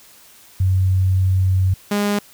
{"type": "tone pair in turn", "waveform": ["sine", "sawtooth"], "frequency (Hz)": [93.8, 204.9], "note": ["F#2", "G#3"], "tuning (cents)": [24, -23], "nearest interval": "octave + major second", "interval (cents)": 1353, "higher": "second", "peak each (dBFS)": -13, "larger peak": "neither", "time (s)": [[0.6, 1.74], [1.91, 2.19]], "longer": "first", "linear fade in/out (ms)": 5, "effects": ["white hiss -47 dBFS RMS until 2.33 s"]}